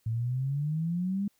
sine exponential sweep, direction up, 110 to 205.2 Hz, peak -27 dBFS, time 0.06-1.28 s, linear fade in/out 5 ms, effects white hiss -71 dBFS RMS until 1.39 s

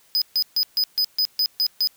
square tone bursts, 5000 Hz, D#8, 8 cents sharp, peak -18 dBFS, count 9, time 0.15-1.873 s, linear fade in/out 0 ms, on 67 ms, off 140 ms, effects white hiss -57 dBFS RMS until 1.96 s

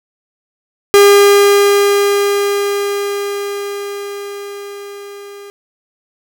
45% pulse tone with level ramp, 403.9 Hz, G#4, 48 cents flat, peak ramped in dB -3 to -31 dBFS, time 0.94-5.5 s, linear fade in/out 0 ms, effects none

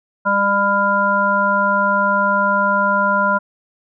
harmonic tone, 200 Hz, G3, 35 cents sharp, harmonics 1 / 3 / 5 / 7, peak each -23 / -21 / -17 / -17 dBFS, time 0.25-3.39 s, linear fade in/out 20 ms, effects none

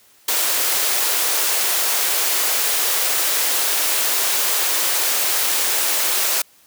white high-pass noise, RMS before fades -19 dBFS, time 0.28-6.42 s, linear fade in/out 5 ms, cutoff 360 Hz, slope 24 dB/octave, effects white hiss -53 dBFS RMS until 6.66 s + high-pass 80 Hz 12 dB/octave

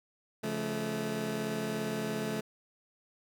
20% pulse chord, Db augmented, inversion none, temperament just, 138.59 / 173.24 / 216.5 Hz, Db3 / F3 / A3, 0 / -14 / -28 cents, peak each -35 / -35 / -29 dBFS, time 0.43-2.41 s, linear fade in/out 10 ms, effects none

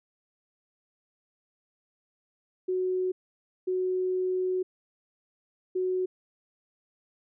sine tone bursts at uneven times, 369.4 Hz, F#4, 3 cents flat, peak -25 dBFS, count 3, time 2.68-3.12 / 3.67-4.63 / 5.75-6.06 s, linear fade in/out 10 ms, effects none

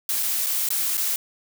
blue noise with dropouts, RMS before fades -24 dBFS, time 0.09-1.16 s, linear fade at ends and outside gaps 1 ms, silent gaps 0.227-0.231 / 0.462-0.467 / 0.689-0.704 / 0.971-0.977 s, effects none

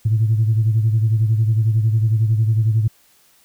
sine beating tone pair, 109.3 / 120.3 Hz, A2 / B2, -11 / -45 cents, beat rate 11 Hz, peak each -13 / -21 dBFS, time 0.05-2.88 s, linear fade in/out 10 ms, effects tanh soft clip ceiling -8 dBFS + white hiss -55 dBFS RMS until 3.44 s

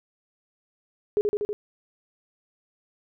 sine tone with echo, 415.3 Hz, G#4, in tune, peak -18 dBFS, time 1.17-1.21 s, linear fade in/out 0 ms, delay 80 ms, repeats 4, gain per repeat -2 dB, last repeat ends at 1.53 s, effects none

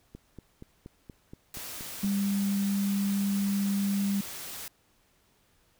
click train, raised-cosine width 3 ms, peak -30 dBFS, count 9, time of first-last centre 0.15-2.046 s, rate 4.22 Hz
white noise, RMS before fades -40 dBFS, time 1.54-4.68 s, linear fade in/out 2 ms
sine tone, 199.2 Hz, G3, 28 cents sharp, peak -25 dBFS, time 2.03-4.21 s, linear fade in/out 5 ms
effects pink hiss -67 dBFS RMS until 5.79 s

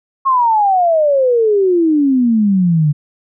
sine exponential sweep, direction down, 1094 to 144.1 Hz, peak -9 dBFS, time 0.25-2.93 s, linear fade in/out 20 ms, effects none

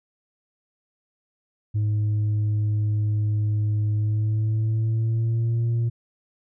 sine tone with pitch glide, 105.7 to 116.61 Hz, G#2 to A#2, +31 to +1 cents, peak -17 dBFS, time 1.74-5.9 s, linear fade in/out 20 ms, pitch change +170 cents, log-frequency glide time 3.94-5.66 s, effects tanh soft clip ceiling -19 dBFS

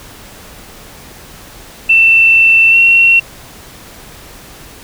sine tone with pitch glide, 2679 to 2724 Hz, E7 to F7, +27 to -44 cents, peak -4 dBFS, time 1.89-3.2 s, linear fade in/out 10 ms, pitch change +29 cents, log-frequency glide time 2.71-2.76 s, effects pink hiss -35 dBFS RMS until 4.83 s

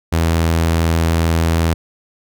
sawtooth tone, 82.41 Hz, E2, in tune, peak -9 dBFS, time 0.12-1.74 s, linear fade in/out 10 ms, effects none

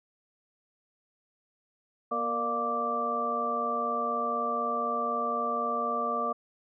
sine tone cluster, 239.4 / 462.5 / 598 / 702 / 1171 Hz, A#3 / A#4 / D5 / F5 / D6, +46 / -14 / +31 / +9 / -5 cents, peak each -38 / -36 / -36 / -35 / -29 dBFS, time 2.11-6.33 s, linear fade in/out 10 ms, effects none

